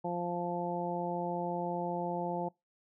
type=harmonic tone; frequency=174.61 Hz; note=F3; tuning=in tune; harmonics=1 / 2 / 3 / 4 / 5; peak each=-38 / -39 / -39 / -39 / -38 dBFS; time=0.04-2.49 s; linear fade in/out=10 ms; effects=noise-tail reverb RT60 0.2 s tail -24 dB re dry